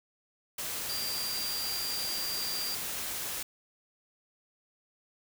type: tone in noise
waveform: sine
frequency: 4747 Hz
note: D8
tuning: 18 cents sharp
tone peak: -34 dBFS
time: 0.89-2.75 s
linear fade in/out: 5 ms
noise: white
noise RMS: -36 dBFS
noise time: 0.58-3.43 s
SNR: -1 dB
effects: none